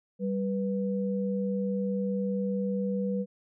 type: tone pair together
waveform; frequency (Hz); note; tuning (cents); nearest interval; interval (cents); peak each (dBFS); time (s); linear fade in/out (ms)
sine; 194.79 / 490; G3 / B4; -11 / -14; octave + major third; 1597; -28 / -32; 0.19-3.26; 50
effects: none